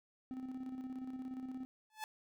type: tone with tremolo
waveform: triangle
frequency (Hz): 258.5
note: C4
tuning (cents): -21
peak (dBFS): -38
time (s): 0.31-1.65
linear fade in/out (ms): 0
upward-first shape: square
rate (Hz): 17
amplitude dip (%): 45
type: tone with exponential growth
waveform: sawtooth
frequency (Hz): 866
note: A5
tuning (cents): -28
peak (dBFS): -34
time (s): 1.9-2.04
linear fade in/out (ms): 1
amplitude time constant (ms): 29
effects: none